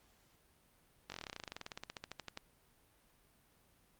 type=slowing click train; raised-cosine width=0.2 ms; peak=-26 dBFS; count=28; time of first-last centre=1.1-2.374 s; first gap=20 ms; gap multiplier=1.06; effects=pink hiss -70 dBFS RMS until 3.99 s + Opus 48 kbps